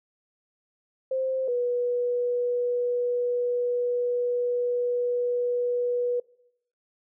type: tone pair in turn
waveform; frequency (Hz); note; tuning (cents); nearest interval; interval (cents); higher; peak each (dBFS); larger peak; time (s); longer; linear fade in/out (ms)
sine; 524 / 487.7; C5 / B4; +2 / -22; minor second; 124; first; -24 / -23; second; 1.11-1.48 / 1.48-6.2; second; 5
effects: noise-tail reverb RT60 0.8 s tail -23 dB re dry